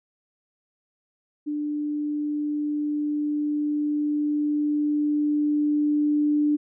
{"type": "tone with level ramp", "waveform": "sine", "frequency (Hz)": 296.6, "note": "D4", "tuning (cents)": 17, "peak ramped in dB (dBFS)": [-25, -18], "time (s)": [1.46, 6.57], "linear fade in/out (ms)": 20, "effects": []}